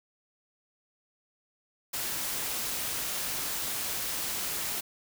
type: noise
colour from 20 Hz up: white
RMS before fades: -33 dBFS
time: 1.93-4.81 s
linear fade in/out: 10 ms
effects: none